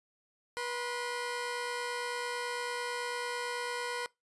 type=tone pair together; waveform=15% pulse; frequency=485.5 / 1040 Hz; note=B4 / C6; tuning=-30 / -11 cents; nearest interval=octave + minor second; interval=1319 cents; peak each=-29 / -35 dBFS; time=0.57-4.06 s; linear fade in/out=0 ms; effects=noise-tail reverb RT60 0.2 s tail -23 dB re dry + resampled to 24000 Hz